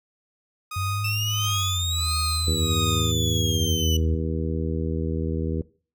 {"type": "tone with tremolo", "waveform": "sawtooth", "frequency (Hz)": 1244.5, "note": "D#6", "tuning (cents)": 0, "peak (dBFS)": -24, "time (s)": [0.71, 3.12], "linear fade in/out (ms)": 5, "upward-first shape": "sine", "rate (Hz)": 1.5, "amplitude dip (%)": 90}
{"type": "tone with vibrato", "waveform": "sine", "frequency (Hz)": 92.4, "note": "F#2", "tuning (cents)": -2, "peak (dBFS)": -25, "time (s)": [0.76, 4.15], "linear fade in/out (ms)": 5, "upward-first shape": "sine", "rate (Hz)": 0.52, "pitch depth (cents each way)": 260}
{"type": "exponential two-way sweep", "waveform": "30% pulse", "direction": "up then down", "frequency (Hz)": [2637, 4247, 2956], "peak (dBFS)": -23, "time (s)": [1.04, 3.97], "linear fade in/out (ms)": 5, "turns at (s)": 2.18}
{"type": "harmonic tone", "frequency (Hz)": 80.3, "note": "E2", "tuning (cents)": -45, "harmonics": [1, 2, 3, 4, 5, 6], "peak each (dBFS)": [-27, -30, -32, -33, -34, -35], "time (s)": [2.47, 5.62], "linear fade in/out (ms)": 5}
{"effects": ["noise-tail reverb RT60 0.4 s tail -20 dB re dry"]}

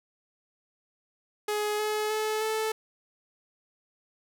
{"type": "tone with pitch steps", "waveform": "sawtooth", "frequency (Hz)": [420, 425.9, 431.8, 437.8], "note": ["G#4", "G#4", "A4", "A4"], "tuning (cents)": [19, 44, -33, -9], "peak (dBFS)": -23, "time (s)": [1.48, 2.72], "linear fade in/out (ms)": 5, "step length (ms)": 310, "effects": []}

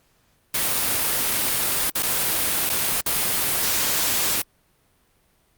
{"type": "noise with dropouts", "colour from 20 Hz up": "white", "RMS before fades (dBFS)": -22, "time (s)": [0.54, 4.42], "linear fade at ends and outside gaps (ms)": 5, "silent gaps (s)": [[1.902, 1.952], [2.025, 2.03], [2.694, 2.698], [3.011, 3.06]], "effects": ["pink hiss -63 dBFS RMS until 5.57 s", "Opus 48 kbps"]}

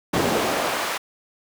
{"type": "noise with high-pass filter sweep", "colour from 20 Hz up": "brown", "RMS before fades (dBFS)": -23, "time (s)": [0.13, 0.98], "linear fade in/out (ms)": 10, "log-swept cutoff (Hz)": [240, 1100], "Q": 0.84, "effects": []}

